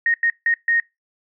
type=tone bursts at uneven times; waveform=sine; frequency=1859 Hz; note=A#6; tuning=5 cents flat; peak=-15 dBFS; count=4; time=0.06-0.14 / 0.23-0.3 / 0.46-0.54 / 0.68-0.8 s; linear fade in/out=2 ms; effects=noise-tail reverb RT60 0.2 s tail -22 dB re dry